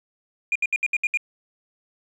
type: tone bursts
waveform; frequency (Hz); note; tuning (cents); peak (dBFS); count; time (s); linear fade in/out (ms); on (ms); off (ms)
sine; 2422; D#7; -47; -17; 7; 0.52-1.173; 2; 35; 68
effects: tanh soft clip ceiling -16 dBFS + 9-bit